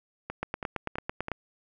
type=two click trains; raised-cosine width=0.5 ms; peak=-19 / -15 dBFS; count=4 / 9; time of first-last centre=0.3-1.284 / 0.43-1.317 s; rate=3.05 / 9.02 Hz; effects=none